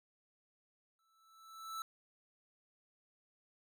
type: tone with exponential growth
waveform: square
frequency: 1318.5 Hz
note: E6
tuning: in tune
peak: -39 dBFS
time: 0.99-1.82 s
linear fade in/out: 1 ms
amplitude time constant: 180 ms
effects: none